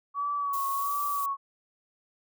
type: tone with vibrato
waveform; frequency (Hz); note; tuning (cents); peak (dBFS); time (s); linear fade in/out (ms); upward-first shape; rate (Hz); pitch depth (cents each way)
sine; 1128; C#6; +30; -27; 0.14-1.37; 50; sine; 1.4; 43
type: noise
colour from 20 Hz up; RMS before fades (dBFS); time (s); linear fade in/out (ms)
violet; -38; 0.53-1.26; 5
effects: none